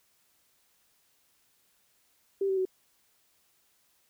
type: tone with pitch steps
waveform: sine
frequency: 392 / 383.3 / 374.7 Hz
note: G4 / G4 / F#4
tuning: 0 / -39 / +22 cents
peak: -25 dBFS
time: 2.41-2.653 s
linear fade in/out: 5 ms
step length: 81 ms
effects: white hiss -69 dBFS RMS until 4.09 s